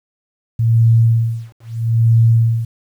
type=tone with tremolo; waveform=sine; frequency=114.6 Hz; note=A#2; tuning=29 cents flat; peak=-7 dBFS; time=0.59-2.65 s; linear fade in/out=5 ms; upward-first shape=sine; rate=0.77 Hz; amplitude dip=100%; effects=8-bit